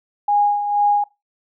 sine tone with tremolo, 822 Hz, G#5, 18 cents flat, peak -12 dBFS, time 0.28-1.04 s, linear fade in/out 5 ms, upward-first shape sine, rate 2.1 Hz, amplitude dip 60%, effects noise-tail reverb RT60 0.2 s tail -20 dB re dry

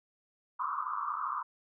white band-pass noise, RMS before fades -35 dBFS, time 0.59-1.43 s, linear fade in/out 10 ms, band 1000 to 1300 Hz, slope 96 dB/octave, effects none

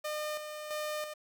sawtooth tone with tremolo, 606 Hz, D#5, 46 cents flat, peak -30 dBFS, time 0.04-1.14 s, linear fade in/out 10 ms, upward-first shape square, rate 1.5 Hz, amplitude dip 50%, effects 10-bit

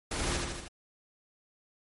pink noise with echo, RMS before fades -33 dBFS, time 0.11-0.37 s, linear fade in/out 5 ms, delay 78 ms, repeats 4, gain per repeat -3 dB, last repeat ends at 0.682 s, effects MP3 48 kbps

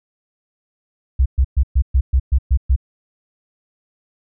sine tone bursts, 65.41 Hz, C2, in tune, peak -10 dBFS, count 9, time 1.19-2.762 s, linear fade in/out 10 ms, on 68 ms, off 120 ms, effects none

